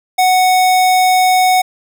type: tone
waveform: square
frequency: 740 Hz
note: F#5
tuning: in tune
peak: -9 dBFS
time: 0.18-1.62 s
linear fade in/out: 10 ms
effects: none